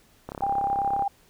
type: click train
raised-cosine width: 1 ms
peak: -20 dBFS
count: 26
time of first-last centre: 0.29-1.023 s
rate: 34.1 Hz
type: tone with tremolo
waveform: sine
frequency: 798 Hz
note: G5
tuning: 31 cents sharp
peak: -21 dBFS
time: 0.42-1.08 s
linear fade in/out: 5 ms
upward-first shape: sine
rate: 14 Hz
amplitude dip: 35%
effects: pink hiss -59 dBFS RMS until 1.29 s